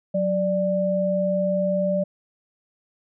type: tone pair together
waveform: sine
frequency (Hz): 185 / 589.7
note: F#3 / D5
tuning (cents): 0 / +7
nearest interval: octave + minor sixth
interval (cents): 2007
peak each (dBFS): -24 / -21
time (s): 0.14-2.04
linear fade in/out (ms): 10
effects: none